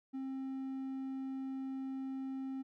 triangle tone, 266.1 Hz, C4, 29 cents sharp, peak -36 dBFS, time 0.13-2.63 s, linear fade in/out 20 ms, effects none

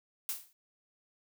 blue noise with exponential decay, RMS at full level -32 dBFS, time 0.29-0.53 s, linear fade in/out 0 ms, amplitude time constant 51 ms, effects none

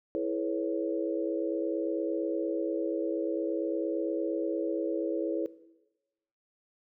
sine chord, C# minor seventh, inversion first, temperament equal with one note detuned, 329.6 / 425.3 / 493.9 / 554.4 Hz, E4 / G#4 / B4 / C#5, 0 / +41 / 0 / 0 cents, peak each -32 / -34 / -35 / -35 dBFS, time 0.15-5.46 s, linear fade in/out 0 ms, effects noise-tail reverb RT60 1.0 s tail -17 dB re dry

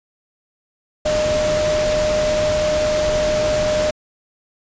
sine tone in noise, 610 Hz, D#5, 34 cents flat, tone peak -16 dBFS, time 1.05-3.91 s, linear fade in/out 10 ms, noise pink, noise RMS -24 dBFS, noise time 1.05-3.91 s, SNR +5 dB, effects resampled to 16000 Hz

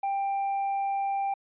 triangle tone, 790 Hz, G5, 13 cents sharp, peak -24 dBFS, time 0.03-1.34 s, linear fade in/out 5 ms, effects resampled to 8000 Hz

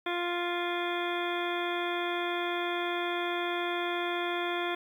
harmonic tone with a mistuned harmonic, 349.2 Hz, F4, in tune, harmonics 1 / 2 / 3 / 4 / 5 / 6 / 7 / 9 / 10, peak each -33 / -36 / -38 / -39 / -40 / -41 / -41 / -43 / -43 dBFS, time 0.06-4.75 s, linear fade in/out 5 ms, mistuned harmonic 9, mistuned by +66 cents, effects 10-bit

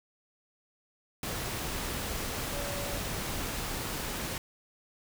sine tone in noise, 570 Hz, C#5, 48 cents sharp, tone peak -39 dBFS, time 2.52-2.98 s, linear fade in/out 2 ms, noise pink, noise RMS -35 dBFS, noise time 1.23-4.38 s, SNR -7 dB, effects none

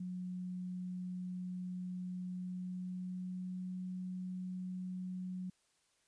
sine tone with pitch glide, 181.7 to 183.6 Hz, F#3 to F#3, -31 to -13 cents, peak -39 dBFS, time 0-5.5 s, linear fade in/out 5 ms, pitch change +18 cents, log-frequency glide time 2.25-3.78 s, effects white hiss -75 dBFS RMS until 6.07 s + resampled to 22050 Hz

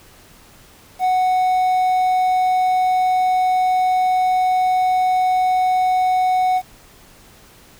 triangle tone with quantisation, 740 Hz, F#5, in tune, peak -12 dBFS, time 0.99-6.62 s, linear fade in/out 50 ms, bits 7, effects pink hiss -47 dBFS RMS until 7.79 s

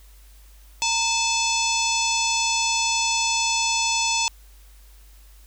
harmonic tone with a mistuned harmonic, 869 Hz, A5, 22 cents flat, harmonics 1 / 3 / 4 / 5 / 6 / 7 / 8 / 9, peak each -26 / -26 / -29 / -31 / -29 / -28 / -30 / -31 dBFS, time 0.82-4.28 s, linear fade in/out 0 ms, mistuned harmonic 1, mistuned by +95 cents, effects added 50 Hz sine -46 dBFS peak until 5.46 s + white hiss -56 dBFS RMS until 5.46 s

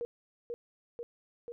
sine tone with echo, 474 Hz, A#4, 29 cents sharp, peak -33 dBFS, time 0.01-0.05 s, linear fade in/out 0 ms, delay 490 ms, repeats 3, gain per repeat -2 dB, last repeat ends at 1.52 s, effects none

